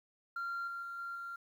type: tone with level steps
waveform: sine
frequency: 1383 Hz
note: F6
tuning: 17 cents flat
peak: -34 / -38 / -40 / -38 / -40 dBFS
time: 0.36-1.36 s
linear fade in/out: 5 ms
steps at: 0.67 / 0.82 / 0.98 / 1.15 s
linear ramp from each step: 10 ms
effects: tanh soft clip ceiling -34 dBFS + 11-bit